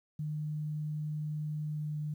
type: tone with pitch glide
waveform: sine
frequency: 151.8 to 150.58 Hz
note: D#3 to D3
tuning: -42 to +44 cents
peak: -33 dBFS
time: 0.19-2.14 s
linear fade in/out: 5 ms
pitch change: -14 cents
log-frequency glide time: 1.62-1.95 s
effects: 11-bit